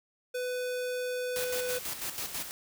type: tone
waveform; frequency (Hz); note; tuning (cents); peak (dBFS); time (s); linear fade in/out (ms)
square; 499; B4; +18; -32; 0.34-1.79; 10
type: noise with tremolo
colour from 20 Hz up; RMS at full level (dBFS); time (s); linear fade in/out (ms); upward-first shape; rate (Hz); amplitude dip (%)
white; -35; 1.36-2.51; 0; square; 6.1; 55
effects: none